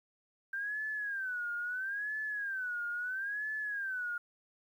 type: tone with vibrato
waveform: sine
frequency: 1568 Hz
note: G6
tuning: in tune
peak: -34 dBFS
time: 0.53-4.18 s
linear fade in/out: 5 ms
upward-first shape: sine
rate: 0.75 Hz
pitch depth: 170 cents each way
effects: 11-bit